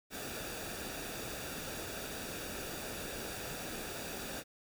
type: noise with comb filter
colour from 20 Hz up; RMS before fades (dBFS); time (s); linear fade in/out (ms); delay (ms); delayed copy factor
pink; -42; 0.1-4.44; 50; 0.96; -0.55
effects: none